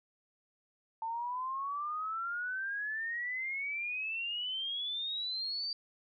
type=exponential sweep; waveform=sine; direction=up; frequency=889 to 4673 Hz; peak=-34 dBFS; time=1.02-5.73 s; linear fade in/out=2 ms; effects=none